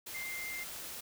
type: tone in noise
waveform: sine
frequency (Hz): 2096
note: C7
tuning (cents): +2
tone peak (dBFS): -39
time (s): 0.14-0.64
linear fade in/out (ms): 10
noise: white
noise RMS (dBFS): -44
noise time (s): 0.06-1.01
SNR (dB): +2
effects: none